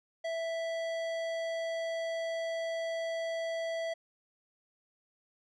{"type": "tone with low-pass filter", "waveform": "square", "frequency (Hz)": 659.3, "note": "E5", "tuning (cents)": 0, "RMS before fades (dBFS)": -35, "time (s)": [0.24, 3.94], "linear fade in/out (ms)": 10, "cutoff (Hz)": 4900, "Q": 0.6, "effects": []}